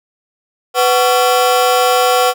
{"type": "ring-modulated tone", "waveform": "30% pulse", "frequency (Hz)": 622.3, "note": "D#5", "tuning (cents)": 0, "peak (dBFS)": -4, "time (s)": [0.74, 2.34], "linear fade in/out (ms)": 50, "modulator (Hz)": 124, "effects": []}